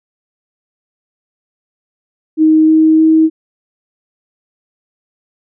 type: tone with pitch steps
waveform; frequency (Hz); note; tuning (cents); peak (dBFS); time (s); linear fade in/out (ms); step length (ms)
sine; 313.9 / 316.1 / 318.3; D#4 / D#4 / D#4; +15 / +27 / +39; -5; 2.37-3.3; 50; 310
effects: none